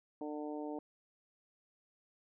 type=harmonic tone; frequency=149.9 Hz; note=D3; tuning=36 cents sharp; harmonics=2 / 3 / 4 / 5 / 6; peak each=-41 / -45 / -47 / -49 / -51 dBFS; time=0.21-0.79 s; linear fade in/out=2 ms; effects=none